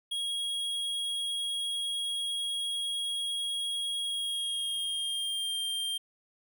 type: tone with pitch glide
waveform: square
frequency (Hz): 3297 to 3183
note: G#7 to G7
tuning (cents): -13 to +26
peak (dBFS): -31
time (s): 0.11-5.98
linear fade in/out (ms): 10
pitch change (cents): -61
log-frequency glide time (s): 4.03-5.62
effects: none